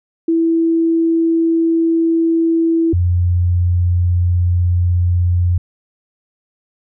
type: tone pair in turn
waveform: sine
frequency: 329.6 / 88.37 Hz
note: E4 / F2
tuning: 0 / +21 cents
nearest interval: octave + major seventh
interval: 2279 cents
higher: first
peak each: -11 dBFS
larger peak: neither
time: 0.28-2.93 / 2.93-5.58 s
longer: neither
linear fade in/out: 5 ms
effects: none